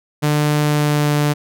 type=tone with pitch glide; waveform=sawtooth; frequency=149.1 to 147.47 Hz; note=D3 to D3; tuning=+27 to +8 cents; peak=-10 dBFS; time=0.22-1.34 s; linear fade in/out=20 ms; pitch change=-19 cents; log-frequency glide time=0.6-1.15 s; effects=none